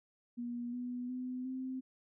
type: tone with pitch steps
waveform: sine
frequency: 240.1 / 246.4 / 252.9 / 259.6 Hz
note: B3 / B3 / B3 / C4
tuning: -49 / -4 / +41 / -13 cents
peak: -37 dBFS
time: 0.37-1.81 s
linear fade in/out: 20 ms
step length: 360 ms
effects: none